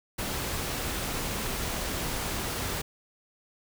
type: noise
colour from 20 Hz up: pink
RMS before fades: -32 dBFS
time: 0.18-2.82 s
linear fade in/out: 10 ms
effects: none